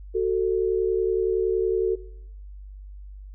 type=tone pair together; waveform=sine; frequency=374.3 / 445.1 Hz; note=F#4 / A4; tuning=+20 / +20 cents; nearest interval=minor third; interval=300 cents; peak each=-23 / -23 dBFS; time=0.14-1.96 s; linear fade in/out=20 ms; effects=noise-tail reverb RT60 0.7 s tail -19 dB re dry + added 49 Hz sine -38 dBFS peak until 3.34 s